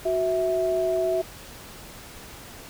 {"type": "tone pair together", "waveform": "sine", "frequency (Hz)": [370, 655.8], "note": ["F#4", "E5"], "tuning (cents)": [0, -9], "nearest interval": "minor seventh", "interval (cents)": 991, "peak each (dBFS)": [-25, -23], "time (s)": [0.05, 1.22], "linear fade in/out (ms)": 10, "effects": ["pink hiss -43 dBFS RMS until 2.69 s"]}